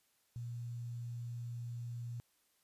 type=tone with quantisation; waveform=sine; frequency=119.2 Hz; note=A#2; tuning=39 cents sharp; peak=-40 dBFS; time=0.36-2.2 s; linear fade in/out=0 ms; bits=11; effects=white hiss -75 dBFS RMS until 2.63 s + resampled to 32000 Hz